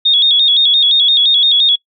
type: tone with vibrato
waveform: sine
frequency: 3520 Hz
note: A7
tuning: in tune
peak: -7 dBFS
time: 0.05-1.76 s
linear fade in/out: 10 ms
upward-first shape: square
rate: 5.8 Hz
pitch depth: 77 cents each way
effects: noise-tail reverb RT60 0.1 s tail -24 dB re dry